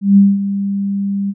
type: tone with ADSR envelope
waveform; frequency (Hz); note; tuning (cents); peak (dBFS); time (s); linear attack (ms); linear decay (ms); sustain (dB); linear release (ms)
sine; 198.7; G3; +24; -3; 0.01-1.34; 160; 210; -12; 45
effects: none